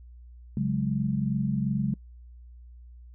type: chord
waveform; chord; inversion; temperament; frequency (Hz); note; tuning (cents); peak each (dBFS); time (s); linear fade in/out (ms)
sine; C# suspended fourth; none; equal; 138.59 / 185 / 207.7; C#3 / F#3 / G#3; 0 / 0 / 0; -28 / -30 / -28; 0.57-1.94; 2
effects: noise-tail reverb RT60 0.1 s tail -25 dB re dry + added 60 Hz sine -45 dBFS peak until 3.14 s